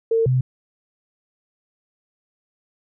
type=tone pair in turn; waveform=sine; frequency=453.4 / 128.45 Hz; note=A#4 / C3; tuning=-48 / -32 cents; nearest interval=octave + minor seventh; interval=2184 cents; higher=first; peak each=-15 dBFS; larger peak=neither; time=0.11-0.26 / 0.26-0.41 s; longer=neither; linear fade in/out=5 ms; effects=none